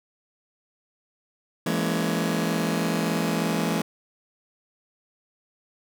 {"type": "chord", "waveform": "sawtooth", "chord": "A# half-diminished seventh", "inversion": "second", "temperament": "just", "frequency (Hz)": [167.82, 209.8, 233.1, 279.7], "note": ["E3", "G#3", "A#3", "C#4"], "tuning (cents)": [31, 18, 0, 16], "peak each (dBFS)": [-23, -24, -26, -27], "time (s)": [1.66, 3.82], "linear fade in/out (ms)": 5, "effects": []}